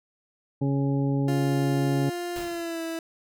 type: harmonic tone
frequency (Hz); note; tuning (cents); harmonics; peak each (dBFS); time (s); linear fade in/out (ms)
138.59; C#3; 0; 1 / 2 / 3 / 4 / 6; -24 / -26 / -34 / -37 / -40; 0.61-2.1; 10
type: tone with pitch glide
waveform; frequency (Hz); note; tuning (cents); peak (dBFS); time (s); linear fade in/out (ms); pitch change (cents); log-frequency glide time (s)
30% pulse; 350 to 328.5; F4 to E4; +4 to -6; -27; 1.28-2.99; 2; -110; 2.35-2.82
type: noise with exponential decay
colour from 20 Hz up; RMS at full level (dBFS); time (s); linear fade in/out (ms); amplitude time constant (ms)
pink; -37; 2.36-2.82; 0; 98
effects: none